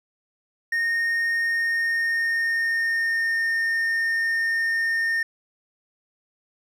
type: tone with pitch glide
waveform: triangle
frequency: 1846 to 1825.9 Hz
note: A#6 to A#6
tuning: -17 to -36 cents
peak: -19 dBFS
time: 0.72-5.23 s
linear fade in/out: 5 ms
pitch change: -19 cents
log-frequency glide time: 1.29-3.44 s
effects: none